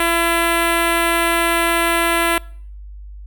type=tone with notch filter; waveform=5% pulse; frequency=336.8 Hz; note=E4; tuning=37 cents sharp; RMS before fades=-17 dBFS; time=0-2.38 s; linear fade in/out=2 ms; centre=4900 Hz; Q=0.73; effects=noise-tail reverb RT60 0.6 s tail -25 dB re dry + added 50 Hz sine -32 dBFS peak until 3.26 s